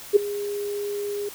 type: tone with ADSR envelope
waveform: sine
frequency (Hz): 409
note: G#4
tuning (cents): -26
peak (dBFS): -8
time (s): 0.13-1.29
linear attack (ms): 31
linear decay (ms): 10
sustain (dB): -18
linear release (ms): 5
effects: white hiss -41 dBFS RMS until 1.34 s